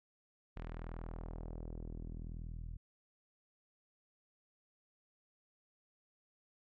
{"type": "tone with low-pass filter sweep", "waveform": "sawtooth", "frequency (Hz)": 40.68, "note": "E1", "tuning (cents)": -22, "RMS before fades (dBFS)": -45, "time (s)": [0.56, 2.77], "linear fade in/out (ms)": 10, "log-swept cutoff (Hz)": [2500, 110], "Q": 1.1, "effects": []}